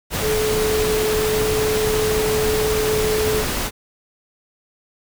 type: tone in noise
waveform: sine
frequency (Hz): 430.9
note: A4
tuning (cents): -36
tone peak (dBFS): -18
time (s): 0.21-3.45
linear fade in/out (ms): 50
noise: pink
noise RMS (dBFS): -23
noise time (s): 0.1-3.71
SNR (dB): +2
effects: none